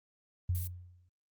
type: tone with exponential decay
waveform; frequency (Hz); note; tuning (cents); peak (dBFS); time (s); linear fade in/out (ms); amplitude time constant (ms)
sine; 89; F2; +33; -27; 0.49-1.09; 5; 130
type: noise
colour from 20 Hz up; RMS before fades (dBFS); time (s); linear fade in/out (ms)
violet; -42; 0.55-0.67; 0
effects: noise-tail reverb RT60 0.1 s tail -20 dB re dry + Opus 32 kbps